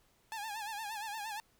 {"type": "tone with vibrato", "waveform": "sawtooth", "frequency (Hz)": 855, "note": "A5", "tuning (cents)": -50, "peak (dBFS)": -35, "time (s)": [0.32, 1.4], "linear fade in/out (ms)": 0, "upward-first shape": "sine", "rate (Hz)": 8.6, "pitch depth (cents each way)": 97, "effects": ["pink hiss -70 dBFS RMS until 1.59 s"]}